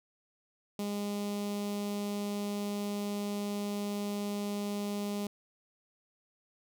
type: tone with notch filter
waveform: sawtooth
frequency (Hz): 204.3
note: G#3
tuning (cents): -28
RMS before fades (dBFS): -35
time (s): 0.79-5.27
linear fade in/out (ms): 2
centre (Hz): 1600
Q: 0.97
effects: none